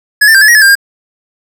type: tone with pitch steps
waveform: square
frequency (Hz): 1693 / 1785 / 1582 / 1718 / 1892 / 1720 / 1595 / 1612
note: G#6 / A6 / G6 / A6 / A#6 / A6 / G6 / G6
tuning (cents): +33 / +24 / +15 / -42 / +25 / -40 / +30 / +48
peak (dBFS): -3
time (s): 0.21-0.754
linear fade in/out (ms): 10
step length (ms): 68
effects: none